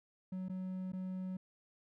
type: tone with dropouts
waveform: triangle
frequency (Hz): 186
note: F#3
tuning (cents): +9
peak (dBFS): -36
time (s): 0.32-1.37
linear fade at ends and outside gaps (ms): 5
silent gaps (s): 0.485-0.495 / 0.921-0.932
effects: none